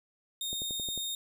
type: tone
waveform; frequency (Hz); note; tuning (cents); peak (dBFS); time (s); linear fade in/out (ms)
sawtooth; 3686; A#7; -20; -30; 0.41-1.15; 2
type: click train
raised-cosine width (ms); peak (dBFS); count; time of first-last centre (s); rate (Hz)
2; -30; 6; 0.53-0.976; 11.2
effects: none